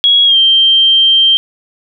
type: tone with pitch glide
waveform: sine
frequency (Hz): 3322 to 3150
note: G#7 to G7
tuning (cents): 0 to +8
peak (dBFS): -5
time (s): 0.04-1.37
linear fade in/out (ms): 0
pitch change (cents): -92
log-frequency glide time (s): 0.25-0.37
effects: none